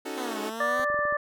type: chord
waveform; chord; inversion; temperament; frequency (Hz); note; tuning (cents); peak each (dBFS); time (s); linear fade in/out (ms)
sawtooth; D# half-diminished seventh; third; equal; 277.2 / 311.1 / 370 / 440; C#4 / D#4 / F#4 / A4; 0 / 0 / 0 / 0; -34; 0.05-0.5; 10
type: linear two-way sweep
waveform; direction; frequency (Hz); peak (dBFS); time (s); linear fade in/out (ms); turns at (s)
10% pulse; down then up; 261.2 to 207.7 to 261.2; -25; 0.17-0.85; 10; 0.4
type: harmonic tone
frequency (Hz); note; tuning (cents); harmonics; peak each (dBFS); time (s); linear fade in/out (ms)
588; D5; +2; 1 / 2 / 3; -28 / -28 / -28; 0.6-1.17; 5
type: clicks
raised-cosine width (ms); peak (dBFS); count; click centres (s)
2; -30; 6; 0.797 / 0.901 / 0.944 / 0.991 / 1.053 / 1.125
effects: none